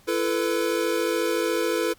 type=chord; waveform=square; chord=E suspended fourth; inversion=none; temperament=equal with one note detuned; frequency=337.1 / 440 / 493.9 Hz; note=E4 / A4 / B4; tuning=+39 / 0 / 0 cents; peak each=-27 dBFS; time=0.07-1.94 s; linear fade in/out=20 ms; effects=pink hiss -56 dBFS RMS until 1.98 s + MP3 96 kbps